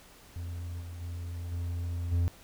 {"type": "tone with level steps", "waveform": "triangle", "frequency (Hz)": 86.3, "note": "F2", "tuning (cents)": -20, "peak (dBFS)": [-33, -37, -33, -29, -22], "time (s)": [0.36, 2.28], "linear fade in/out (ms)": 0, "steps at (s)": [0.8, 1, 1.51, 2.11], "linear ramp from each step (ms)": 20, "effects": ["pink hiss -55 dBFS RMS until 2.43 s"]}